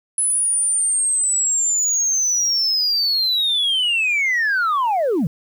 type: linear sweep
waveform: sine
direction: down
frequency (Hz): 10160 to 136.9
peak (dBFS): -14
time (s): 0.18-5.27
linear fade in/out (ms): 2
effects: tanh soft clip ceiling -14 dBFS + 8-bit